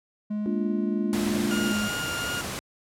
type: tone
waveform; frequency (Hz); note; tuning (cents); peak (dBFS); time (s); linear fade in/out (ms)
triangle; 210.2; G#3; +21; -24; 0.3-1.88; 10
type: chord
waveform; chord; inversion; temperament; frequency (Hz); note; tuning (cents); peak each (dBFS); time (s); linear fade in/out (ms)
sine; Bb major; none; just; 233.1 / 291.4 / 349.6; Bb3 / D4 / F4; 0 / -13 / +2; -31; 0.46-1.72; 0
type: noise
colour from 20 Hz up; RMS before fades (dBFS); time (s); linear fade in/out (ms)
pink; -32; 1.13-2.59; 0
type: tone with vibrato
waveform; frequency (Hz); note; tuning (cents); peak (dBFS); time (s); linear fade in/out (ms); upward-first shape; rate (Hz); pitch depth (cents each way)
30% pulse; 1414; F6; +21; -27; 1.51-2.41; 0; sine; 2.8; 12
effects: high-pass 80 Hz 12 dB/octave + low-pass 12000 Hz 12 dB/octave